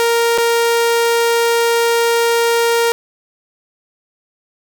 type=tone with dropouts; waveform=sawtooth; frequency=466.2 Hz; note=A#4; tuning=in tune; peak=-8 dBFS; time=0-2.92 s; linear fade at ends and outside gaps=0 ms; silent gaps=0.377-0.383 s; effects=none